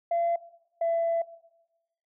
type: tone pair in turn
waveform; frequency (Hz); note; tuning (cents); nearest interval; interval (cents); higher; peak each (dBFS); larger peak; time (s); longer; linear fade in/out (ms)
sine; 682 / 669.5; F5 / E5; -41 / +27; unison; 32; first; -22; neither; 0.11-0.36 / 0.81-1.22; second; 5
effects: noise-tail reverb RT60 1.0 s tail -19 dB re dry + tanh soft clip ceiling -20 dBFS